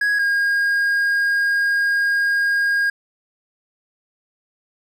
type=tone pair in turn; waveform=triangle; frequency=1661.2 / 1626.1 Hz; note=G#6 / G#6; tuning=0 / -37 cents; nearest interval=unison; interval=37 cents; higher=first; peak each=-14 dBFS; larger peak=neither; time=0.01-0.19 / 0.19-2.9 s; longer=second; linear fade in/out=5 ms; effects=none